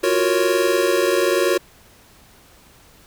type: chord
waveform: square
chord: Gb major seventh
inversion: third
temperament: equal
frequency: 349.2 / 370 / 466.2 / 554.4 Hz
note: F4 / Gb4 / Bb4 / Db5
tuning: 0 / 0 / 0 / 0 cents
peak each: -23 / -21 / -23 / -22 dBFS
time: 0.03-1.58 s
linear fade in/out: 10 ms
effects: pink hiss -50 dBFS RMS until 3.06 s